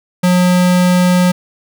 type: tone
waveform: square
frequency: 180 Hz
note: F#3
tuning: 47 cents flat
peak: -9 dBFS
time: 0.23-1.32 s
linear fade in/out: 10 ms
effects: none